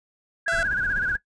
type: tone with vibrato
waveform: sine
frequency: 1556 Hz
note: G6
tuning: 13 cents flat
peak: -22 dBFS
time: 0.46-1.17 s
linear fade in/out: 10 ms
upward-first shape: sine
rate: 16 Hz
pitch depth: 120 cents each way
type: tone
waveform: sawtooth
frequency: 669 Hz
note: E5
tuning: 25 cents sharp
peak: -23 dBFS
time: 0.48-0.63 s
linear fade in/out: 0 ms
type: noise with tremolo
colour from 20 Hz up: brown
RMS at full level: -34 dBFS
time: 0.52-1.16 s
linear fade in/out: 2 ms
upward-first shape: sine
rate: 16 Hz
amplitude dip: 45%
effects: noise-tail reverb RT60 0.1 s tail -17 dB re dry + resampled to 22050 Hz